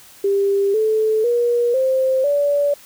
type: tone with pitch steps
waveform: sine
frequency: 397.4 / 435.9 / 478.1 / 524.4 / 575.1 Hz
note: G4 / A4 / A#4 / C5 / D5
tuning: +24 / -16 / +44 / +4 / -36 cents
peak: -14 dBFS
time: 0.24-2.74 s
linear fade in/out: 5 ms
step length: 500 ms
effects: white hiss -45 dBFS RMS until 2.85 s